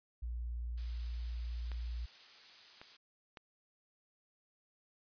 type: tone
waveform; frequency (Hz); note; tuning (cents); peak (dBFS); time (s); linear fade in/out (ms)
sine; 59; A#1; +22; -37; 0.22-2.06; 10
type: noise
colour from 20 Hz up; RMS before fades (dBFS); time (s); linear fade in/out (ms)
blue; -50; 0.77-2.97; 10
type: clicks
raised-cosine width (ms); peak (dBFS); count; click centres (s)
0.3; -33; 3; 1.717 / 2.815 / 3.372
effects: resampled to 11025 Hz